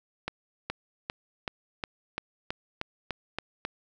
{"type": "accelerating click train", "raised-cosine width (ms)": 0.3, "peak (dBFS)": -15, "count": 11, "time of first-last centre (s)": [0.28, 3.651], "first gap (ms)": 420, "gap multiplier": 0.95, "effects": []}